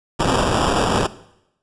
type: noise with sample-and-hold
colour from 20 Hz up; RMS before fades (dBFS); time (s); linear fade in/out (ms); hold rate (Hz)
white; -18; 0.19-1.07; 10; 2100
effects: noise-tail reverb RT60 0.8 s tail -17 dB re dry + resampled to 22050 Hz

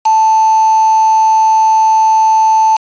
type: tone with quantisation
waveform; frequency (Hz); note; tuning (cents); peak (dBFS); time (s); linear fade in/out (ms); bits
sine; 880; A5; 0; -6; 0.05-2.77; 10; 3
effects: resampled to 16000 Hz

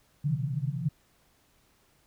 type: band-pass noise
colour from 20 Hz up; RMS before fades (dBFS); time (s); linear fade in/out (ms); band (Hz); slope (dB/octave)
white; -30; 0.24-0.89; 5; 130 to 160; 96
effects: pink hiss -66 dBFS RMS until 2.06 s

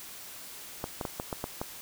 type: clicks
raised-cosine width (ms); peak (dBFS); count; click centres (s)
1; -18; 7; 0.841 / 1.012 / 1.052 / 1.199 / 1.328 / 1.441 / 1.615
effects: white hiss -45 dBFS RMS until 1.81 s

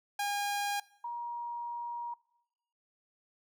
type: tone pair in turn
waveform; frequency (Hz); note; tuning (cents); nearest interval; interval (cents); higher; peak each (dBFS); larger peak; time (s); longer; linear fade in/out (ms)
sawtooth / sine; 813 / 949.3; G#5 / A#5; -37 / +31; minor third; 268; second; -27 / -35; first; 0.19-0.8 / 1.04-2.14; second; 5
effects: noise-tail reverb RT60 0.8 s tail -22 dB re dry

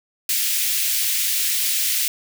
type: high-pass noise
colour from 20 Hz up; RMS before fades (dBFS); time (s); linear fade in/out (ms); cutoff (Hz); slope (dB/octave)
white; -21; 0.29-2.08; 2; 2100; 24
effects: none

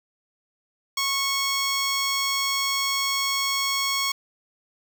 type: tone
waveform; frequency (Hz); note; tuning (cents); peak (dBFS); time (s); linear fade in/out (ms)
10% pulse; 1100; C#6; -14; -14; 0.97-4.12; 5
effects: none

